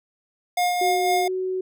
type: tone with tremolo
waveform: square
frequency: 713 Hz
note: F5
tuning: 36 cents sharp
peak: -19 dBFS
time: 0.57-1.28 s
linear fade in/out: 5 ms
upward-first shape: sine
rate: 4 Hz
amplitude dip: 35%
type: tone with pitch glide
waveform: sine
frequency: 370 to 372.8 Hz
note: F#4 to F#4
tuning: 0 to +13 cents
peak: -23 dBFS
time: 0.81-1.61 s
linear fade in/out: 5 ms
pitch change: +13 cents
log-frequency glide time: 1.19-1.37 s
effects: none